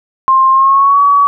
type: tone with pitch glide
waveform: sine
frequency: 1058 to 1133.9 Hz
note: C6 to C#6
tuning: +19 to +39 cents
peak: -5 dBFS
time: 0.28-1.27 s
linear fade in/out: 0 ms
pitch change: +120 cents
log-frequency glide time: 0.51-1.01 s
effects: none